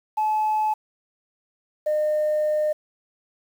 sine tone pair in turn, 860 / 608.1 Hz, A5 / D#5, -40 / -40 cents, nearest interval tritone, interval 600 cents, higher first, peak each -18 dBFS, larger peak neither, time 0.17-0.74 / 1.86-2.73 s, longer second, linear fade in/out 10 ms, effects tanh soft clip ceiling -16 dBFS + 8-bit

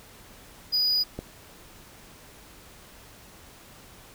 triangle tone, 4931 Hz, D#8, 16 cents flat, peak -20 dBFS, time 0.72-1.04 s, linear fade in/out 20 ms
click, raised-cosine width 2 ms, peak -19 dBFS, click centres 1.19 s
effects pink hiss -50 dBFS RMS until 4.14 s

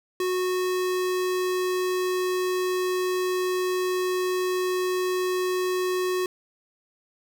square tone, 366.8 Hz, F#4, 15 cents flat, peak -24 dBFS, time 0.2-6.26 s, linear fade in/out 2 ms, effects none

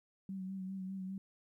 sine tone with vibrato, 190 Hz, F#3, 46 cents sharp, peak -39 dBFS, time 0.29-1.18 s, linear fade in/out 2 ms, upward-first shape sine, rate 5 Hz, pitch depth 34 cents each way, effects 13-bit

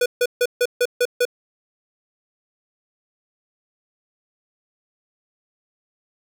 square tone bursts, 489.8 Hz, B4, 14 cents flat, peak -16 dBFS, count 7, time 0.01-1.253 s, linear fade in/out 5 ms, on 49 ms, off 150 ms, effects none

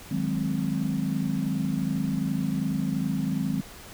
sine chord, Ab dominant seventh, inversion second, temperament equal, 155.56 / 185 / 207.7 / 261.6 Hz, Eb3 / Gb3 / Ab3 / C4, 0 / 0 / 0 / 0 cents, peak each -30 dBFS, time 0.11-3.61 s, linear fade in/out 5 ms, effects pink hiss -45 dBFS RMS until 3.93 s

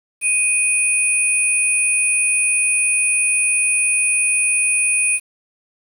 sine tone pair together, 2489 / 9397 Hz, D#7 / D9, 0 / 0 cents, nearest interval octave + major seventh, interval 2300 cents, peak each -17 dBFS, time 0.21-5.2 s, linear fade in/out 50 ms, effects 7-bit

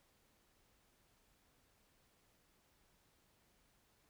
silence, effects pink hiss -74 dBFS RMS until 4.09 s

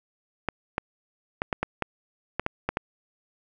clicks, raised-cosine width 0.5 ms, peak -10 dBFS, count 10, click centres 0.487 / 0.781 / 1.419 / 1.528 / 1.63 / 1.823 / 2.396 / 2.464 / 2.69 / 2.771 s, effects none

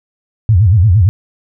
sine tone with vibrato, 98 Hz, G2, in tune, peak -5 dBFS, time 0.49-1.09 s, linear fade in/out 0 ms, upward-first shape sine, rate 8.7 Hz, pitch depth 270 cents each way, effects none

